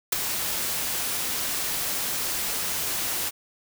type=noise with ADSR envelope; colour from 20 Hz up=white; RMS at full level=-19 dBFS; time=0.12-3.31 s; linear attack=8 ms; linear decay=9 ms; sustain=-9 dB; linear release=32 ms; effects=none